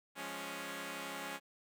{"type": "chord", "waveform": "5% pulse", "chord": "Db major", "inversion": "first", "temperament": "equal", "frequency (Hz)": [174.61, 207.7, 277.2], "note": ["F3", "Ab3", "Db4"], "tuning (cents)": [0, 0, 0], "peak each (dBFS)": [-37, -36, -32], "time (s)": [0.15, 1.4], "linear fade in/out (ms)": 50, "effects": []}